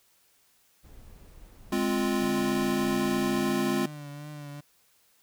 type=noise; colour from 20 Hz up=brown; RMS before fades=-50 dBFS; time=0.83-3.55 s; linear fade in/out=20 ms
type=chord; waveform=square; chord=F minor; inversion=first; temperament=equal; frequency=207.7 / 261.6 / 349.2 Hz; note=Ab3 / C4 / F4; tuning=0 / 0 / 0 cents; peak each=-30 dBFS; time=1.72-3.86 s; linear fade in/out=5 ms
type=tone with vibrato; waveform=35% pulse; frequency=146.83 Hz; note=D3; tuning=in tune; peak=-37 dBFS; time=2.2-4.61 s; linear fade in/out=10 ms; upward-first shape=triangle; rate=2.5 Hz; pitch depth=43 cents each way
effects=white hiss -65 dBFS RMS until 5.22 s